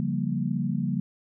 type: chord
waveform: sine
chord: G half-diminished seventh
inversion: second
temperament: equal with one note detuned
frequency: 141.5 / 174.61 / 196 / 233.1 Hz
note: Db3 / F3 / G3 / Bb3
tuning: +36 / 0 / 0 / 0 cents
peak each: -30 dBFS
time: 0-1 s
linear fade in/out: 0 ms
effects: none